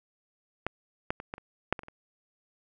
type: clicks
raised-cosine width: 0.5 ms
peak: -14 / -13 / -24 / -20 / -30 / -9 / -23 / -30 / -30 dBFS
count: 9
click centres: 0.666 / 1.105 / 1.201 / 1.339 / 1.381 / 1.726 / 1.792 / 1.834 / 1.884 s
effects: none